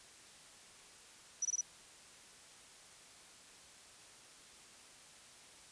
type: tone bursts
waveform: sine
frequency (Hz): 5900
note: F#8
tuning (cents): -6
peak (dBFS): -32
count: 4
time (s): 1.42-1.611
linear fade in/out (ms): 5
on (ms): 32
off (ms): 21
effects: white hiss -58 dBFS RMS until 5.71 s + resampled to 22050 Hz